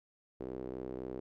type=tone with band-pass filter; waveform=sawtooth; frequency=63.8 Hz; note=C2; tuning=43 cents flat; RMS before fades=-42 dBFS; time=0.4-1.2 s; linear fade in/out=5 ms; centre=390 Hz; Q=3; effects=none